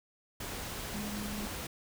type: tone in noise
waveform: sine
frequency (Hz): 207.7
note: G#3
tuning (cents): 0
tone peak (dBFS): -38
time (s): 0.94-1.46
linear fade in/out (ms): 5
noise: pink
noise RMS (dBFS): -40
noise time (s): 0.4-1.67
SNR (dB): -1
effects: none